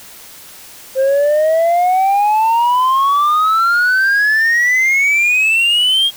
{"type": "exponential sweep", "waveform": "sine", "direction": "up", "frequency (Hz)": [523.3, 3266], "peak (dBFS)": -7, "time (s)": [0.95, 6.11], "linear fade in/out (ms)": 50, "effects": ["tanh soft clip ceiling -9 dBFS", "white hiss -37 dBFS RMS until 6.16 s"]}